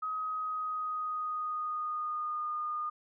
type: tone with pitch glide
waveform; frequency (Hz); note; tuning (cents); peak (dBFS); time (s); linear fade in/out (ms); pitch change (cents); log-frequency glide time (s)
sine; 1265 to 1221.2; D#6 to D#6; +28 to -33; -32; 0.02-2.9; 10; -61; 0.13-2.47
effects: none